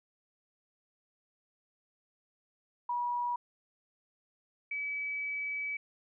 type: tone pair in turn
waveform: sine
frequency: 967 / 2289 Hz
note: B5 / D7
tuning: -37 / -45 cents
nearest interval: octave + minor third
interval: 1492 cents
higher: second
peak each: -30 / -33 dBFS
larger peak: first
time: 2.89-3.36 / 4.71-5.77 s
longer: second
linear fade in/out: 5 ms
effects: none